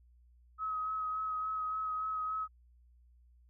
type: tone with vibrato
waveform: sine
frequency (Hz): 1274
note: D#6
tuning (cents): +41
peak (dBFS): -33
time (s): 0.58-2.48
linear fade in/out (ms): 50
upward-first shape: sine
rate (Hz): 3.5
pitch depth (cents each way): 18
effects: added 60 Hz sine -60 dBFS peak until 3.49 s